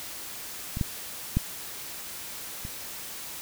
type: clicks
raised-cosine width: 5 ms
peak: -19 / -13 / -10 / -24 dBFS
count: 4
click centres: 0.771 / 0.812 / 1.37 / 2.651 s
effects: white hiss -39 dBFS RMS until 3.41 s